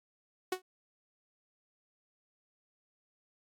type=tone with exponential decay; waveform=sawtooth; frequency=370 Hz; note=F#4; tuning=in tune; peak=-24 dBFS; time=0.52-0.62 s; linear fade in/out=5 ms; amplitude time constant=20 ms; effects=AAC 48 kbps